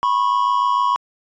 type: tone pair together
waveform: triangle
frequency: 985 / 1091.7 Hz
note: B5 / C#6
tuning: -5 / -27 cents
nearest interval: major second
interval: 178 cents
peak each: -16 dBFS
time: 0.03-0.96 s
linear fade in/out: 0 ms
effects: resampled to 16000 Hz